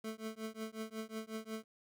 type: tone with tremolo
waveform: 25% pulse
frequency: 220.2 Hz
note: A3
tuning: 2 cents sharp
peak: -34 dBFS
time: 0.04-1.64 s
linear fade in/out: 5 ms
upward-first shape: triangle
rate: 5.5 Hz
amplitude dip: 100%
effects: none